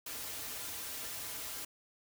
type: noise with comb filter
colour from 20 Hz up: white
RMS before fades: -42 dBFS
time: 0.06-1.65 s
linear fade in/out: 5 ms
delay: 5.4 ms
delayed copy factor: -0.6
effects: none